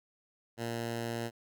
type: tone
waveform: 10% pulse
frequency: 116.54 Hz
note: A#2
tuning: in tune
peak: -26 dBFS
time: 0.57-1.31 s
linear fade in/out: 50 ms
effects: none